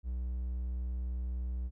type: tone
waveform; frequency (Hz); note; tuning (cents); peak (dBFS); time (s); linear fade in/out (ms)
triangle; 61.74; B1; 0; -31; 0.03-1.71; 50
effects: none